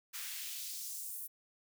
white noise with high-pass filter sweep, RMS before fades -43 dBFS, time 0.13-1.28 s, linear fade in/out 20 ms, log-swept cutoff 1500 to 12000 Hz, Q 1.2, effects none

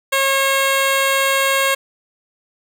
10% pulse tone, 543 Hz, C#5, 36 cents flat, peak -6 dBFS, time 0.12-1.75 s, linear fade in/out 10 ms, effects none

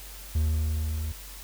triangle tone with level ramp, 77.78 Hz, D#2, in tune, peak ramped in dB -19 to -27 dBFS, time 0.35-1.12 s, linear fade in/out 5 ms, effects added 48 Hz sine -43 dBFS peak until 1.43 s + white hiss -45 dBFS RMS until 1.43 s

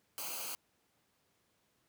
white noise with comb filter, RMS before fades -41 dBFS, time 0.18-0.55 s, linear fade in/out 0 ms, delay 0.55 ms, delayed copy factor -0.75, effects pink hiss -75 dBFS RMS until 1.88 s + high-pass 100 Hz 12 dB/octave

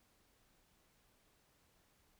silence, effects pink hiss -73 dBFS RMS until 2.19 s

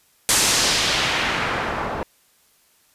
white noise with low-pass filter sweep, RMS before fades -21 dBFS, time 0.29-2.03 s, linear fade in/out 0 ms, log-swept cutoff 9600 to 860 Hz, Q 1.1, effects white hiss -59 dBFS RMS until 2.94 s + resampled to 32000 Hz

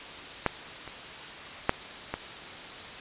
clicks, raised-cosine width 0.5 ms, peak -8 / -26 / -6 / -15 dBFS, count 4, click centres 0.463 / 0.877 / 1.694 / 2.14 s, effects white hiss -41 dBFS RMS until 3 s + resampled to 8000 Hz

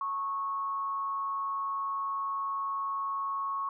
sine tone with frequency modulation, 1100 Hz, C#6, 14 cents flat, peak -30 dBFS, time 0.01-3.69 s, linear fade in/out 2 ms, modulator 190 Hz, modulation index 0.31, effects none

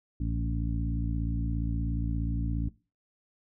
harmonic tone with a mistuned harmonic, 57 Hz, A#1, 38 cents flat, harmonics 1 / 2 / 3 / 4 / 5, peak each -30 / -34 / -37 / -39 / -37 dBFS, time 0.2-2.69 s, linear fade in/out 5 ms, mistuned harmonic 1, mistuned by +62 cents, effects noise-tail reverb RT60 0.3 s tail -19 dB re dry

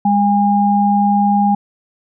sine tone pair together, 203.3 / 813.2 Hz, G#3 / G#5, -37 / -37 cents, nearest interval 2 octaves, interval 2400 cents, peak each -13 dBFS, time 0.05-1.55 s, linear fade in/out 5 ms, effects none

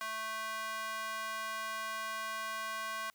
square tone with high-pass filter, 220 Hz, A3, in tune, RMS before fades -39 dBFS, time 0.01-3.1 s, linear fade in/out 0 ms, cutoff 1200 Hz, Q 2.3, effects white hiss -72 dBFS RMS until 3.14 s

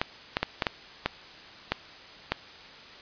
clicks, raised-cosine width 0.3 ms, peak -8 dBFS, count 8, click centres 0.015 / 0.369 / 0.43 / 0.622 / 0.668 / 1.06 / 1.72 / 2.32 s, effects white hiss -47 dBFS RMS until 3.01 s + resampled to 11025 Hz

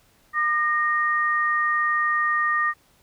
sine tone pair together, 1207 / 1859.4 Hz, D6 / A#6, +47 / -5 cents, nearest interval perfect fifth, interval 748 cents, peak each -22 dBFS, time 0.33-2.74 s, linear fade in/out 50 ms, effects pink hiss -60 dBFS RMS until 3.02 s

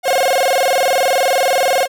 45% pulse tone with vibrato, 622.3 Hz, D#5, in tune, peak -12 dBFS, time 0.03-1.88 s, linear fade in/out 50 ms, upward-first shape square, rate 20 Hz, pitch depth 260 cents each way, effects none

